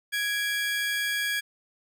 30% pulse tone pair together, 1661 / 2349 Hz, G#6 / D7, 0 / 0 cents, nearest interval tritone, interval 600 cents, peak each -24 / -31 dBFS, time 0.12-1.41 s, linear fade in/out 20 ms, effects none

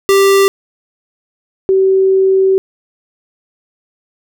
square / sine tone pair in turn, 392.8 / 382.7 Hz, G4 / G4, +4 / -42 cents, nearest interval unison, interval 46 cents, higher first, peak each -7 dBFS, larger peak neither, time 0.09-0.48 / 1.69-2.58 s, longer second, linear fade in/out 0 ms, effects none

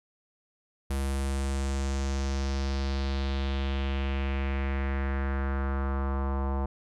square tone with low-pass filter sweep, 68.1 Hz, C#2, 30 cents flat, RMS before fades -29 dBFS, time 0.9-6.66 s, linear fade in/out 5 ms, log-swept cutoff 11000 to 930 Hz, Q 2.5, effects none

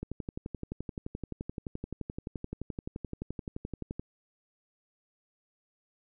click train, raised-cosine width 3 ms, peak -23 dBFS, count 47, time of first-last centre 0.03-3.996 s, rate 11.6 Hz, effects none

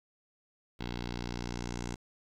10% pulse tone with low-pass filter sweep, 60 Hz, B1, 49 cents flat, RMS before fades -38 dBFS, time 0.79-1.96 s, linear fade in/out 20 ms, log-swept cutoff 3900 to 7000 Hz, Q 2.4, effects 10-bit

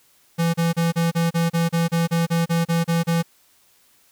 square tone bursts, 167.5 Hz, E3, 28 cents sharp, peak -18 dBFS, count 15, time 0.38-3.228 s, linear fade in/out 20 ms, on 160 ms, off 32 ms, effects white hiss -58 dBFS RMS until 4.11 s

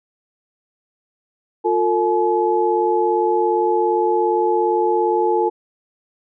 sine tone cluster, 354.5 / 451.9 / 853 Hz, F4 / A4 / G#5, +26 / +46 / +46 cents, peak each -19 dBFS, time 1.64-5.5 s, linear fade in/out 20 ms, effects none

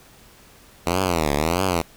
5% pulse tone with vibrato, 82.41 Hz, E2, in tune, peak -8 dBFS, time 0.86-1.82 s, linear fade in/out 10 ms, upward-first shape triangle, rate 1.6 Hz, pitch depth 280 cents each way, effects pink hiss -50 dBFS RMS until 1.96 s

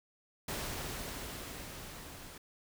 pink noise with level ramp, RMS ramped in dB -38 to -50 dBFS, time 0.48-2.38 s, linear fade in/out 5 ms, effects none

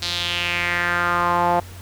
sawtooth tone with band-pass filter sweep, 174.61 Hz, F3, in tune, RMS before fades -21 dBFS, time 0.02-1.6 s, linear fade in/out 5 ms, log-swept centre 4300 to 760 Hz, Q 3.4, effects added 91 Hz sine -36 dBFS peak until 1.81 s + pink hiss -43 dBFS RMS until 1.81 s

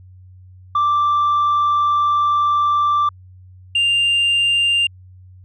sine tone pair in turn, 1174.7 / 2794 Hz, D6 / F7, 0 / 0 cents, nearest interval octave + minor third, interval 1500 cents, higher second, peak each -11 dBFS, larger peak neither, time 0.75-3.09 / 3.75-4.87 s, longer first, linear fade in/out 5 ms, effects tanh soft clip ceiling -12 dBFS + added 92 Hz sine -40 dBFS peak until 5.44 s

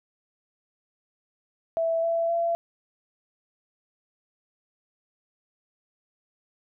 sine tone with pitch steps, 659.3 / 668.1 / 677.1 Hz, E5 / E5 / E5, 0 / +23 / +46 cents, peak -22 dBFS, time 1.77-2.55 s, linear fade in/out 0 ms, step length 260 ms, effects none

